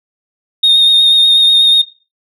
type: tone with vibrato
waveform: sine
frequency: 3692 Hz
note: A#7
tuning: 17 cents flat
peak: -3 dBFS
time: 0.63-1.82 s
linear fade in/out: 10 ms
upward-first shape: sine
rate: 8.2 Hz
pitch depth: 19 cents each way
effects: noise-tail reverb RT60 0.3 s tail -17 dB re dry + tanh soft clip ceiling -3 dBFS